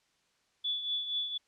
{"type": "tone with tremolo", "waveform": "sine", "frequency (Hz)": 3450, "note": "A7", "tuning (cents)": -35, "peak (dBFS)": -28, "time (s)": [0.64, 1.38], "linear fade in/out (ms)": 10, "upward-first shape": "triangle", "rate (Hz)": 4.2, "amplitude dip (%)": 65, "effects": ["white hiss -72 dBFS RMS until 1.47 s", "low-pass 6000 Hz 12 dB/octave"]}